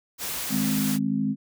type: noise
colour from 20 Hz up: white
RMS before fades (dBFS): -31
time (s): 0.18-0.99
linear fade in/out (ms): 50
type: chord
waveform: sine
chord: Ab major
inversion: second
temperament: equal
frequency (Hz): 155.56 / 207.7 / 261.6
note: Eb3 / Ab3 / C4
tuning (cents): 0 / 0 / 0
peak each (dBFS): -31 / -25 / -26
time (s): 0.49-1.36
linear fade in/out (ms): 50
effects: none